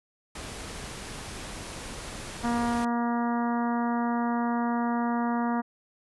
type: low-pass noise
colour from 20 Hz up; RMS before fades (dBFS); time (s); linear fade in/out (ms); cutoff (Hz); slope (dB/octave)
pink; -39; 0.35-2.85; 5; 11000; 96
type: harmonic tone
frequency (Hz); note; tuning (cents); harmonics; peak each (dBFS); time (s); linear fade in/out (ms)
236.9; A#3; +28; 1 / 2 / 3 / 4 / 5 / 6 / 7 / 8; -26 / -38 / -33 / -33 / -37 / -41 / -44 / -45; 2.43-5.62; 20
effects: none